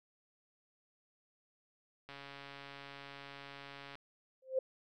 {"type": "click train", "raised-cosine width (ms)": 0.3, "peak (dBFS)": -33, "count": 262, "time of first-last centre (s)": [2.09, 3.954], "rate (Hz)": 140}
{"type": "tone with exponential growth", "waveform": "sine", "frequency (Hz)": 523.3, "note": "C5", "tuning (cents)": 0, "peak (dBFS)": -26, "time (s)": [4.42, 4.59], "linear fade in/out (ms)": 5, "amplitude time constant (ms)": 35}
{"effects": []}